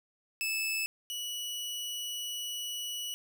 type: tone pair in turn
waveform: sawtooth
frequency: 2619 / 2940 Hz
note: E7 / F#7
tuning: -12 / -12 cents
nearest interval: major second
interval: 200 cents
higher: second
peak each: -27 / -32 dBFS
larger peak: first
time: 0.41-0.86 / 1.1-3.14 s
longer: second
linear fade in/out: 0 ms
effects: none